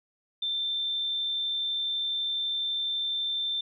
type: tone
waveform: sine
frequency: 3564 Hz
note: A7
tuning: 22 cents sharp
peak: -27 dBFS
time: 0.42-3.61 s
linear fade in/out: 5 ms
effects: none